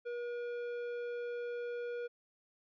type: tone with tanh clipping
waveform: sine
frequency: 480 Hz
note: B4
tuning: 49 cents flat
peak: -39 dBFS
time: 0.05-2.08 s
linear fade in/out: 20 ms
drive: 11 dB
effects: none